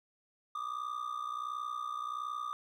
triangle ring-modulated tone, 1200 Hz, D6, 37 cents sharp, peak -31 dBFS, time 0.55-2.53 s, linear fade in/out 0 ms, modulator 30.7 Hz, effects none

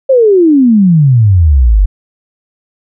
sine exponential sweep, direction down, 550 to 45.21 Hz, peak -3 dBFS, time 0.09-1.86 s, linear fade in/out 10 ms, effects none

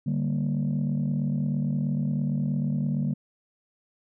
sine chord, G minor, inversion second, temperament equal, 146.83 / 196 / 233.1 Hz, D3 / G3 / Bb3, 0 / 0 / 0 cents, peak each -25 / -28 / -28 dBFS, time 0.06-3.14 s, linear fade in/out 10 ms, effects tanh soft clip ceiling -19 dBFS

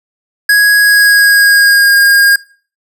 square tone with pitch glide, 1661.2 to 1622.3 Hz, G#6 to G#6, 0 to -41 cents, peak -5 dBFS, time 0.49-2.36 s, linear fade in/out 5 ms, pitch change -41 cents, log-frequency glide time 0.79-1.94 s, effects noise-tail reverb RT60 0.4 s tail -20 dB re dry

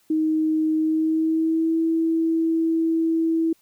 sine tone with pitch glide, 313.7 to 326.3 Hz, D#4 to E4, +14 to -18 cents, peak -18 dBFS, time 0.1-3.53 s, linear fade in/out 5 ms, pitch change +68 cents, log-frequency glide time 0.76-1.78 s, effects white hiss -62 dBFS RMS until 3.61 s

